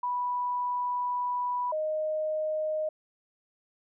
sine tone pair in turn, 984 / 619.9 Hz, B5 / D#5, -7 / -7 cents, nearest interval minor sixth, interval 800 cents, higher first, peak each -27 dBFS, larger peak neither, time 0.03-1.72 / 1.72-2.89 s, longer first, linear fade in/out 5 ms, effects none

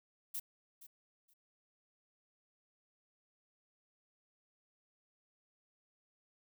violet noise with echo, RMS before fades -40 dBFS, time 0.34-0.4 s, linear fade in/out 10 ms, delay 470 ms, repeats 2, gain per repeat -15 dB, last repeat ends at 1.34 s, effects none

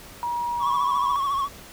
sine tone with pitch glide, 955 to 987.5 Hz, A#5 to B5, +42 to 0 cents, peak -24 dBFS, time 0.23-1.16 s, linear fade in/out 0 ms, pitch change +58 cents, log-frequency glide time 0.6-0.82 s
triangle tone with vibrato, 1108.7 Hz, C#6, in tune, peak -20 dBFS, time 0.59-1.49 s, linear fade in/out 50 ms, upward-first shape triangle, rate 14 Hz, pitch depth 69 cents each way
effects pink hiss -44 dBFS RMS until 1.72 s

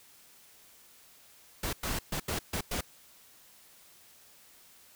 pink noise bursts at uneven times, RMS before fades -33 dBFS, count 6, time 1.63-1.73 / 1.83-1.99 / 2.12-2.2 / 2.28-2.39 / 2.53-2.61 / 2.71-2.81 s, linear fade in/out 5 ms, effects white hiss -58 dBFS RMS until 4.95 s

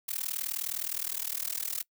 blue noise with amplitude modulation, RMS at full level -30 dBFS, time 0.08-1.83 s, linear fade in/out 10 ms, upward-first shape sine, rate 39.5 Hz, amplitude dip 100%, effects noise-tail reverb RT60 0.1 s tail -24 dB re dry

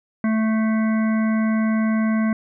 harmonic tone, 220 Hz, A3, in tune, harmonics 1 / 3 / 5 / 7 / 9 / 10, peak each -17 / -31 / -33 / -34 / -35 / -42 dBFS, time 0.24-2.33 s, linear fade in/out 2 ms, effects none

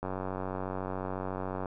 click train, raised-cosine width 1 ms, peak -21 dBFS, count 154, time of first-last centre 0.03-1.658 s, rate 94 Hz, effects none

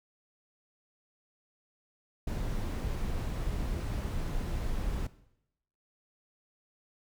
brown noise, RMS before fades -33 dBFS, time 2.27-5.07 s, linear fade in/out 5 ms, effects noise-tail reverb RT60 0.8 s tail -17 dB re dry

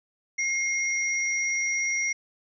sine tone pair together, 2142 / 5725 Hz, C7 / F8, +40 / +42 cents, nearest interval octave + perfect fourth, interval 1702 cents, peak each -25 / -30 dBFS, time 0.38-2.13 s, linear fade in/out 10 ms, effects none

